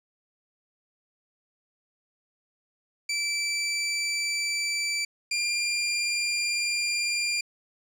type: tone pair in turn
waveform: 20% pulse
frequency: 2327 / 2394 Hz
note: D7 / D7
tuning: -17 / +33 cents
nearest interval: unison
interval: 50 cents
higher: second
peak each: -21 / -20 dBFS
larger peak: second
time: 3.09-5.05 / 5.31-7.41 s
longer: second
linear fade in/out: 5 ms
effects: low-pass 11000 Hz 12 dB/octave